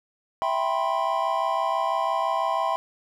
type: chord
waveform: triangle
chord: C major seventh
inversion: first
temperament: equal with one note detuned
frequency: 659.3 / 784 / 987.8 / 1053.8 Hz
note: E5 / G5 / B5 / C6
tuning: 0 / 0 / 0 / +12 cents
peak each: -26 dBFS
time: 0.42-2.76 s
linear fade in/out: 0 ms
effects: none